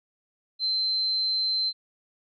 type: tone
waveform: sine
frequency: 4100 Hz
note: C8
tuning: 36 cents flat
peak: -23 dBFS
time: 0.59-1.73 s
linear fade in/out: 50 ms
effects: none